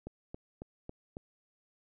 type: click train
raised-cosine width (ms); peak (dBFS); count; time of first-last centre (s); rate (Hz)
2; -28; 5; 0.07-1.169; 3.64
effects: none